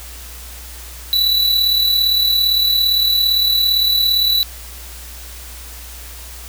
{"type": "tone with amplitude modulation", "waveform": "square", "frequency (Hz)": 3952, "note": "B7", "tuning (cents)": 0, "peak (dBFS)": -11, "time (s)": [1.13, 4.43], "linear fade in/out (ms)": 0, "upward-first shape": "sine", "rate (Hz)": 37.6, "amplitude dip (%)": 45, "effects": ["added 60 Hz sine -34 dBFS peak until 6.48 s", "white hiss -36 dBFS RMS until 6.48 s"]}